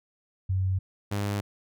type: tone pair in turn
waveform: sine / sawtooth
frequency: 94.2 / 101.68 Hz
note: F#2 / G#2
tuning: +32 / -36 cents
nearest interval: minor second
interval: 132 cents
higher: second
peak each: -23 dBFS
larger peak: neither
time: 0.49-0.79 / 1.11-1.41 s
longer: neither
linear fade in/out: 10 ms
effects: none